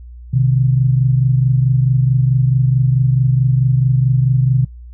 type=tone pair together; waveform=sine; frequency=127 / 151.6 Hz; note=B2 / D#3; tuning=+49 / -45 cents; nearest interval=minor third; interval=306 cents; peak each=-11 / -17 dBFS; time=0.33-4.65 s; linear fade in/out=10 ms; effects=noise-tail reverb RT60 0.1 s tail -23 dB re dry + added 60 Hz sine -32 dBFS peak until 4.93 s